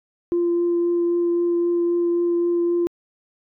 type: tone with vibrato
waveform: sine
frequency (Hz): 345.3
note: F4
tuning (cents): -20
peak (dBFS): -16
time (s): 0.32-2.87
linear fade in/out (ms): 0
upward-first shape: triangle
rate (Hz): 3.8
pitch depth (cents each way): 10
effects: tanh soft clip ceiling -14 dBFS